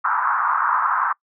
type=band-pass noise; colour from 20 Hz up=white; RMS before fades=-20 dBFS; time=0.04-1.13 s; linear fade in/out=10 ms; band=930 to 1400 Hz; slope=48 dB/octave; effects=noise-tail reverb RT60 0.1 s tail -25 dB re dry